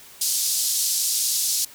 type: band-pass noise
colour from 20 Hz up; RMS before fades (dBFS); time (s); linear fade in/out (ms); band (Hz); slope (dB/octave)
pink; -23; 0.21-1.65; 5; 4600 to 14000; 24
effects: white hiss -46 dBFS RMS until 1.74 s